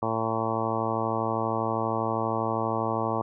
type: harmonic tone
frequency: 112.5 Hz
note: A2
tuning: 39 cents sharp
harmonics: 1 / 2 / 3 / 4 / 5 / 6 / 7 / 8 / 9 / 10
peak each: -34 / -34 / -34 / -34 / -34 / -34 / -34 / -34 / -34 / -34 dBFS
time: 0.02-3.22 s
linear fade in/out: 5 ms
effects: none